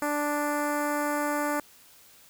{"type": "tone with notch filter", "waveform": "10% pulse", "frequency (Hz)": 293.7, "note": "D4", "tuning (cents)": 0, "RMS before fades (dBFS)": -28, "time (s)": [0.02, 1.6], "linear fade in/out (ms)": 2, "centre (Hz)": 3900, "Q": 0.62, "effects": ["white hiss -55 dBFS RMS until 2.29 s"]}